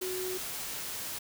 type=tone in noise; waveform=sine; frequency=370 Hz; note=F#4; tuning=in tune; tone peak=-34 dBFS; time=0.01-0.38 s; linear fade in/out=10 ms; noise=white; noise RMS=-38 dBFS; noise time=0.01-1.19 s; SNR=+1 dB; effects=none

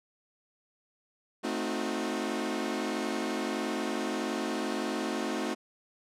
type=chord; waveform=sawtooth; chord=A diminished seventh; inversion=none; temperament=equal with one note detuned; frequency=220 / 261.6 / 311.1 / 363 Hz; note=A3 / C4 / Eb4 / Gb4; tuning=0 / 0 / 0 / -33 cents; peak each=-32 dBFS; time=1.43-5.55 s; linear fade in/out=20 ms; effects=low-pass 9000 Hz 12 dB/octave

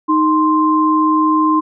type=tone pair together; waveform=sine; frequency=311.1 / 1046.5 Hz; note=D#4 / C6; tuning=0 / 0 cents; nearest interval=octave + major sixth; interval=2100 cents; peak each=-13 dBFS; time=0.08-1.61 s; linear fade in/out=20 ms; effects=none

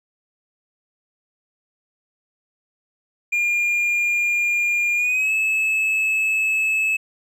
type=tone with pitch glide; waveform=triangle; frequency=2411 to 2599 Hz; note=D7 to E7; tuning=+45 to -25 cents; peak=-16 dBFS; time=3.32-6.97 s; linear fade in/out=10 ms; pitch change=+130 cents; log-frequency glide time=4.96-5.32 s; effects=none

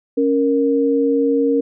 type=tone pair together; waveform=sine; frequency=277.2 / 466.2 Hz; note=C#4 / A#4; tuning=0 / 0 cents; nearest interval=major sixth; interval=900 cents; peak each=-16 dBFS; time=0.17-1.61 s; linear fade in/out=10 ms; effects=none

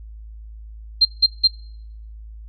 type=tone bursts; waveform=sine; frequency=4167 Hz; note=C8; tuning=8 cents flat; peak=-9 dBFS; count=3; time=1.01-1.476 s; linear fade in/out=10 ms; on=42 ms; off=170 ms; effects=noise-tail reverb RT60 0.7 s tail -23 dB re dry + added 54 Hz sine -35 dBFS peak until 2.48 s

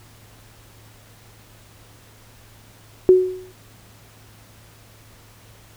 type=tone with exponential decay; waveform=sine; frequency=369.7 Hz; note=F#4; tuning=1 cent flat; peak=-5 dBFS; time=3.09-3.52 s; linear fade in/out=0 ms; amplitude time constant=92 ms; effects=added 108 Hz sine -50 dBFS peak until 5.76 s + pink hiss -50 dBFS RMS until 5.76 s

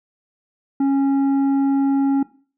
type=tone with tanh clipping; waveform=sine; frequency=274.9 Hz; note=C#4; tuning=14 cents flat; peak=-16 dBFS; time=0.8-2.23 s; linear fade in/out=5 ms; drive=7 dB; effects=noise-tail reverb RT60 0.4 s tail -18 dB re dry

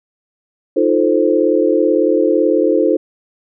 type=chord; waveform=sine; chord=F dominant seventh; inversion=third; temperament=equal; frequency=311.1 / 349.2 / 440 / 523.3 Hz; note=Eb4 / F4 / A4 / C5; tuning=0 / 0 / 0 / 0 cents; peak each=-16 dBFS; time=0.76-2.97 s; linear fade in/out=10 ms; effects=none

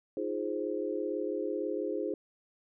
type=chord; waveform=sine; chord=F minor seventh; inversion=third; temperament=equal; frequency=311.1 / 349.2 / 415.3 / 523.3 Hz; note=Eb4 / F4 / Ab4 / C5; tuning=0 / 0 / 0 / 0 cents; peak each=-37 / -37 / -35 / -37 dBFS; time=0.17-2.14 s; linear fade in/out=2 ms; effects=none

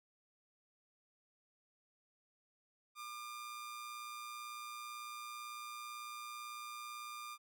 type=tone with amplitude modulation; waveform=sawtooth; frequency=1200 Hz; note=D6; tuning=37 cents sharp; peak=-40 dBFS; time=2.95-7.38 s; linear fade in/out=50 ms; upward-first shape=sine; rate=118 Hz; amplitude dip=35%; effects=none

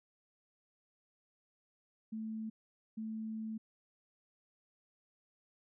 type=tone bursts at uneven times; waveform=sine; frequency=220 Hz; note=A3; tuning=in tune; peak=-38 dBFS; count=2; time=2.12-2.5 / 2.97-3.58 s; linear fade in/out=10 ms; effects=none

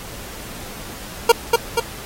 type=tone with echo; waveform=25% pulse; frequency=466.2 Hz; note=A#4; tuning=in tune; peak=-3 dBFS; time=1.29-1.32 s; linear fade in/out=5 ms; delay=240 ms; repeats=2; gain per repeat=-4 dB; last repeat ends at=1.8 s; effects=pink hiss -35 dBFS RMS until 2.05 s + AAC 48 kbps

